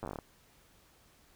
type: slowing click train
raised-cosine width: 1 ms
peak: -25 dBFS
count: 10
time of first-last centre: 0.03-0.188 s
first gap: 9 ms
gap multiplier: 1.16
effects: pink hiss -64 dBFS RMS until 1.35 s